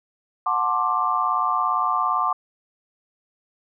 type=chord; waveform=sine; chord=D dominant seventh; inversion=first; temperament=just; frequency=734.2 / 881 / 1057.2 / 1174.7 Hz; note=F#5 / A5 / C6 / D6; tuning=-14 / +2 / +18 / 0 cents; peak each=-27 / -28 / -24 / -22 dBFS; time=0.46-2.33 s; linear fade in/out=5 ms; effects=none

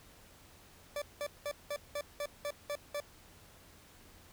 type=tone bursts; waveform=40% pulse; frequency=582 Hz; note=D5; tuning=16 cents flat; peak=-34 dBFS; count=9; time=0.96-3.002 s; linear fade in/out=2 ms; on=58 ms; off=190 ms; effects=added 86 Hz sine -66 dBFS peak until 4.32 s + pink hiss -59 dBFS RMS until 4.32 s

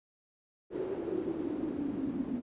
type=noise with band-pass filter sweep; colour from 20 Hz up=pink; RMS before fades=-35 dBFS; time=0.7-2.42 s; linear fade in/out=50 ms; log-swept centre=390 to 250 Hz; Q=8.2; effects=resampled to 8000 Hz

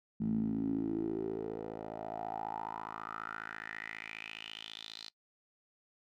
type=tone with band-pass filter sweep; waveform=10% pulse; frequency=54.7 Hz; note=A1; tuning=9 cents flat; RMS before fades=-39 dBFS; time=0.2-5.1 s; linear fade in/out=10 ms; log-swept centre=200 to 4300 Hz; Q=6.2; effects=noise-tail reverb RT60 0.1 s tail -23 dB re dry

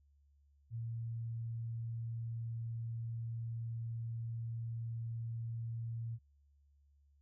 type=tone; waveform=sine; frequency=115.1 Hz; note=A#2; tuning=22 cents flat; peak=-38 dBFS; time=0.7-6.19 s; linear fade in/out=50 ms; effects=added 71 Hz sine -66 dBFS peak until 7.21 s

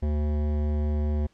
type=tone with hard clipping; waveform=sine; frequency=74.6 Hz; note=D2; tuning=28 cents sharp; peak=-25 dBFS; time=0.02-1.27 s; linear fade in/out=10 ms; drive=15 dB; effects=pink hiss -65 dBFS RMS until 1.33 s + low-pass 6000 Hz 12 dB/octave

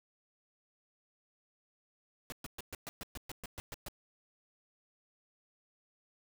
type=noise bursts; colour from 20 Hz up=pink; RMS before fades=-43 dBFS; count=12; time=2.3-3.884 s; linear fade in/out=0 ms; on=22 ms; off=120 ms; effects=none

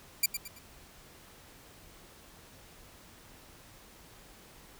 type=tone with echo; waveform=5% pulse; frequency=2356 Hz; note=D7; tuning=5 cents sharp; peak=-13 dBFS; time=0.23-0.26 s; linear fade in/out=5 ms; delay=110 ms; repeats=3; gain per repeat=-9 dB; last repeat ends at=0.59 s; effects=pink hiss -55 dBFS RMS until 4.79 s

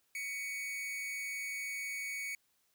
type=tone with amplitude modulation; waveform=45% pulse; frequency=2237 Hz; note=C#7; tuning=15 cents sharp; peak=-35 dBFS; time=0.15-2.35 s; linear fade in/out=2 ms; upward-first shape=sine; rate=238 Hz; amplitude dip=50%; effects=white hiss -75 dBFS RMS until 2.74 s

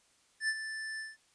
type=tone with ADSR envelope; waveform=square; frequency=1760 Hz; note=A6; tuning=in tune; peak=-28 dBFS; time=0.4-1.17 s; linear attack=85 ms; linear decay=52 ms; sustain=-10 dB; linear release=180 ms; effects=white hiss -68 dBFS RMS until 1.34 s + resampled to 22050 Hz

